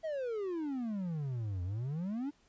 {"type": "exponential two-way sweep", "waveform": "triangle", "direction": "down then up", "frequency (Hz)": [659.3, 86.3, 300], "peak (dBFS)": -32, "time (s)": [0.03, 2.31], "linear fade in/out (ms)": 20, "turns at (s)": 1.63, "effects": ["pink hiss -69 dBFS RMS until 2.48 s", "resampled to 16000 Hz"]}